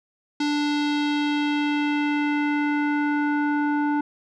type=tone with low-pass filter sweep; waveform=square; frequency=293.7 Hz; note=D4; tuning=in tune; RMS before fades=-23 dBFS; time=0.4-4.01 s; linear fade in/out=5 ms; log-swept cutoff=4800 to 1200 Hz; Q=2; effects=none